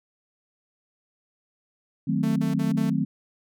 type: chord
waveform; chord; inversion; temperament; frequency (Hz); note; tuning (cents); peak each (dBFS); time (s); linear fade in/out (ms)
sine; D# diminished seventh; none; equal; 155.56 / 185 / 220 / 261.6; D#3 / F#3 / A3 / C4; 0 / 0 / 0 / 0; -27; 2.07-3.05; 10
type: tone bursts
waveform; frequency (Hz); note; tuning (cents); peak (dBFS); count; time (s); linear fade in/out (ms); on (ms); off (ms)
sawtooth; 222.2; A3; +17; -28; 4; 2.23-2.9; 5; 130; 50
effects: none